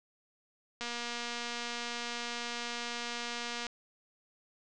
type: click train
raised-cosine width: 0.2 ms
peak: -21 dBFS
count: 681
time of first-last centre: 0.81-3.667 s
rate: 238 Hz
effects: resampled to 22050 Hz + 10-bit

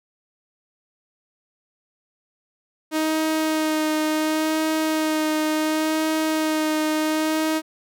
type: tone with vibrato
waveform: sawtooth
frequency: 312.2 Hz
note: D#4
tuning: 6 cents sharp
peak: -16 dBFS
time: 2.91-7.62 s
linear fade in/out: 50 ms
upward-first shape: sine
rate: 0.7 Hz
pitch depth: 16 cents each way
effects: none

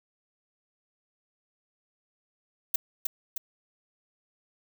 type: noise with echo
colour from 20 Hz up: violet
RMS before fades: -24 dBFS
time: 2.74-2.76 s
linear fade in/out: 5 ms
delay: 310 ms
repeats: 2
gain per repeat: -4 dB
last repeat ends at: 3.38 s
effects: none

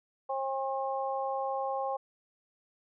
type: harmonic tone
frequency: 268.7 Hz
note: C4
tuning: 46 cents sharp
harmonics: 2 / 3 / 4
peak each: -34 / -33 / -38 dBFS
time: 0.29-1.97 s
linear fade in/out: 10 ms
effects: none

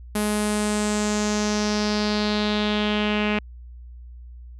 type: tone with low-pass filter sweep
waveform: sawtooth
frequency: 210 Hz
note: G#3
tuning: 19 cents sharp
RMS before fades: -23 dBFS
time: 0.15-3.39 s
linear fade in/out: 5 ms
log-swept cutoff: 11000 to 2600 Hz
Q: 3.7
effects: added 60 Hz sine -38 dBFS peak until 4.59 s

